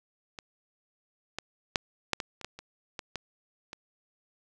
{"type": "clicks", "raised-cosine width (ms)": 0.2, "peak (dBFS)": [-23, -16, -7, -8, -15, -27, -18, -26, -19, -17, -23], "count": 11, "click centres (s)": [0.388, 1.386, 1.758, 2.133, 2.202, 2.413, 2.446, 2.59, 2.992, 3.157, 3.731], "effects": []}